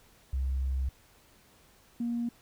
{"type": "tone pair in turn", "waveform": "sine", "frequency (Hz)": [66.1, 236.4], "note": ["C2", "A#3"], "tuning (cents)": [18, 24], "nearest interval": "octave + minor seventh", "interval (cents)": 2206, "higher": "second", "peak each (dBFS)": [-26, -28], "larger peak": "first", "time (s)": [[0.33, 0.89], [2, 2.29]], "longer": "first", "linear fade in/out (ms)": 5, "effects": ["tanh soft clip ceiling -24 dBFS", "pink hiss -61 dBFS RMS until 2.41 s"]}